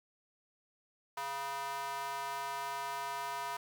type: tone with high-pass filter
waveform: square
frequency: 138.59 Hz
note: C#3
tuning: in tune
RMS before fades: -39 dBFS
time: 1.17-3.57 s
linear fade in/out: 5 ms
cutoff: 920 Hz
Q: 3.2
effects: 10-bit